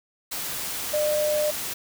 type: tone in noise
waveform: sine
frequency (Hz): 602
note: D5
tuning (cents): +43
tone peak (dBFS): -21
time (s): 0.93-1.51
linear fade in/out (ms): 10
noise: white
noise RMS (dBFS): -31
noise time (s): 0.31-1.74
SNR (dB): +7
effects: none